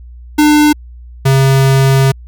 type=tone pair in turn; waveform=square; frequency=299.8 / 134.86 Hz; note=D4 / C#3; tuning=+36 / -47 cents; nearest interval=octave + major second; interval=1383 cents; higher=first; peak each=-6 / -7 dBFS; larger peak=first; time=0.38-0.73 / 1.25-2.12 s; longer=second; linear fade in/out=10 ms; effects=added 60 Hz sine -30 dBFS peak until 2.27 s